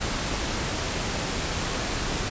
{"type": "noise", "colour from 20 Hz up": "pink", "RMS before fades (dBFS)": -28, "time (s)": [0, 2.3], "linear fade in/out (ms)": 20, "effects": ["resampled to 16000 Hz"]}